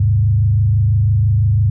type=tone with frequency modulation; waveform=sine; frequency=103.83 Hz; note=G#2; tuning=in tune; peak=-10 dBFS; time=0-1.7 s; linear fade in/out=5 ms; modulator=26 Hz; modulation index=0.77; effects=none